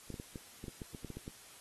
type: clicks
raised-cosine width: 3 ms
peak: -30 dBFS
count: 12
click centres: 0.103 / 0.142 / 0.199 / 0.358 / 0.641 / 0.682 / 0.818 / 0.948 / 1.047 / 1.103 / 1.17 / 1.279 s
effects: white hiss -56 dBFS RMS until 1.6 s + AAC 32 kbps